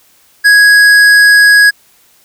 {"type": "tone with tanh clipping", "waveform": "triangle", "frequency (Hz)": 1661.2, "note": "G#6", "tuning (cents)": 0, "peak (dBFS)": -4, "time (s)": [0.44, 1.71], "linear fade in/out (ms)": 20, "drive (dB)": 17, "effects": ["white hiss -48 dBFS RMS until 2.24 s"]}